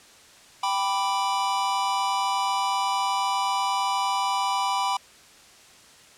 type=chord; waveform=square; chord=G major; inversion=none; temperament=equal; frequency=784 / 987.8 / 1174.7 Hz; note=G5 / B5 / D6; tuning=0 / 0 / 0 cents; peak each=-28 / -26 / -32 dBFS; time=0.63-4.97 s; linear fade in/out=5 ms; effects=white hiss -51 dBFS RMS until 6.17 s + low-pass 8000 Hz 12 dB/octave